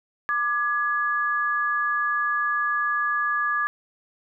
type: tone pair together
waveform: sine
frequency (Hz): 1190 / 1682.9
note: D6 / G#6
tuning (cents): +22 / +22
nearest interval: tritone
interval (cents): 600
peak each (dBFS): -24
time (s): 0.29-3.67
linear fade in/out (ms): 0
effects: none